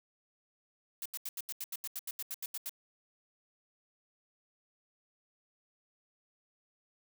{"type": "noise bursts", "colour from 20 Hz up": "blue", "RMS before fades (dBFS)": -39, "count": 15, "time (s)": [1.02, 2.694], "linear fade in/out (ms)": 2, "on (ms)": 36, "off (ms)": 81, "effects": []}